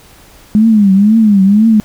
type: tone with vibrato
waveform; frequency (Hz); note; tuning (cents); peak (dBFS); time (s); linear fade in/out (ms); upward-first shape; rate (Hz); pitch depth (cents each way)
sine; 207.7; G#3; 0; -4; 0.55-1.8; 0; triangle; 2; 170
effects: pink hiss -41 dBFS RMS until 1.84 s